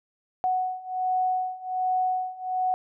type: beating tone pair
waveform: sine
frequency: 740 / 741.3 Hz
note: F#5 / F#5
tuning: 0 / +3 cents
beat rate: 1.3 Hz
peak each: -28 / -26 dBFS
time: 0.44-2.74 s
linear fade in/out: 0 ms
effects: none